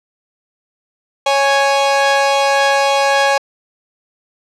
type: tone pair together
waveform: sawtooth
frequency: 554 / 830.1 Hz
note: C#5 / G#5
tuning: -1 / -1 cents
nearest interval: perfect fifth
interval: 700 cents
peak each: -10 dBFS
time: 1.26-3.38 s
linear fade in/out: 5 ms
effects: low-pass 6000 Hz 12 dB/octave